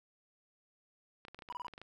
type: clicks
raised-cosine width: 0.3 ms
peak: -33 dBFS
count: 11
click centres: 1.251 / 1.283 / 1.346 / 1.39 / 1.422 / 1.488 / 1.525 / 1.682 / 1.737 / 1.779 / 1.816 s
type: tone bursts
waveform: triangle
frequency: 980 Hz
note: B5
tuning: 14 cents flat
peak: -37 dBFS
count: 4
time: 1.5-1.668 s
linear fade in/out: 0 ms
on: 21 ms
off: 28 ms
effects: none